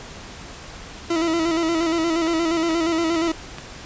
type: tone with vibrato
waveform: 40% pulse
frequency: 329.9 Hz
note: E4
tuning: 1 cent sharp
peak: -18 dBFS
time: 1.1-3.32 s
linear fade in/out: 5 ms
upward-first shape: square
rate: 8.5 Hz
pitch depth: 46 cents each way
type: click train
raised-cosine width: 0.3 ms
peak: -17 dBFS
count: 5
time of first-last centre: 1.83-3.584 s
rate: 2.28 Hz
effects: pink hiss -38 dBFS RMS until 3.85 s + resampled to 16000 Hz